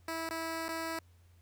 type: tone with dropouts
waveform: 10% pulse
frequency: 326.5 Hz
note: E4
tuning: 17 cents flat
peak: -27 dBFS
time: 0.08-0.99 s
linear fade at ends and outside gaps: 2 ms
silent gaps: 0.291-0.308 / 0.683-0.689 s
effects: added 87 Hz sine -59 dBFS peak until 1.41 s + pink hiss -71 dBFS RMS until 1.41 s